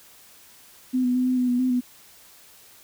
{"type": "tone with pitch steps", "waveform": "sine", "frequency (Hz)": [255.1, 248.2, 253, 254.6, 250, 245.2, 255.7, 247.8], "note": ["C4", "B3", "B3", "C4", "B3", "B3", "C4", "B3"], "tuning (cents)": [-44, 9, 42, -47, 21, -12, -40, 6], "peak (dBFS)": -19, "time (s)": [0.93, 1.81], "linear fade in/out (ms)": 20, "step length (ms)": 110, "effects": ["white hiss -51 dBFS RMS until 2.83 s"]}